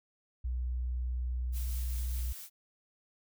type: tone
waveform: sine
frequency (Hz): 61.74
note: B1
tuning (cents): 0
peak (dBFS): -31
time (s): 0.44-2.33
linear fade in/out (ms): 10
type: noise with tremolo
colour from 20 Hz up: blue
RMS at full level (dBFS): -45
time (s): 1.52-2.5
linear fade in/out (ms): 50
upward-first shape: triangle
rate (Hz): 4.9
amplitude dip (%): 25
effects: none